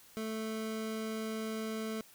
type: tone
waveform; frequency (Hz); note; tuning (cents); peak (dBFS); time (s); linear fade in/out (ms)
25% pulse; 220; A3; 0; -32; 0.17-2.01; 0
effects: white hiss -59 dBFS RMS until 2.14 s